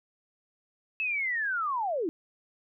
sine linear sweep, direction down, 2637 to 295.2 Hz, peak -27 dBFS, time 1-2.09 s, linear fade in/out 0 ms, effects none

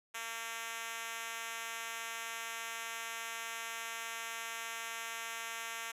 5% pulse tone with high-pass filter, 228.3 Hz, A#3, 36 cents flat, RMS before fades -42 dBFS, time 0.14-5.92 s, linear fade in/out 10 ms, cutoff 900 Hz, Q 0.5, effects resampled to 32000 Hz

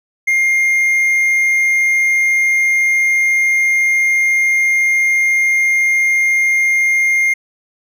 triangle tone, 2119 Hz, C7, 21 cents sharp, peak -9 dBFS, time 0.27-7.34 s, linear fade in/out 10 ms, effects none

